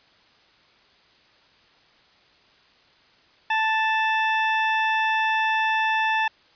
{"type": "tone", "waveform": "20% pulse", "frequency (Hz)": 880, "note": "A5", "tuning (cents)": 0, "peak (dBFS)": -15, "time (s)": [3.5, 6.28], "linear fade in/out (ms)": 5, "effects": ["white hiss -57 dBFS RMS until 6.55 s", "resampled to 11025 Hz"]}